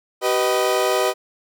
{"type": "chord", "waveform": "30% pulse", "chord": "G augmented", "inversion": "none", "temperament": "equal with one note detuned", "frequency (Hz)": [383.3, 493.9, 622.3], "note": ["G4", "B4", "D#5"], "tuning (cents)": [-39, 0, 0], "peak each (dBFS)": -19, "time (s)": [0.21, 1.14], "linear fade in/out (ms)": 50, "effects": []}